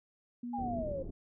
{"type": "tone", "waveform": "sine", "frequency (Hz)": 241.1, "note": "B3", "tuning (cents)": -41, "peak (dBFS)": -37, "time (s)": [0.43, 0.83], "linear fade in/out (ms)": 5}
{"type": "exponential sweep", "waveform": "sine", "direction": "down", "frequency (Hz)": [839, 522], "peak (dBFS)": -35, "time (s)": [0.53, 1.03], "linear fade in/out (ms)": 10}
{"type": "low-pass noise", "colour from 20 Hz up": "pink", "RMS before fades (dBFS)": -42, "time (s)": [0.58, 1.11], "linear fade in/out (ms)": 10, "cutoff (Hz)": 450, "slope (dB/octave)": 24}
{"effects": []}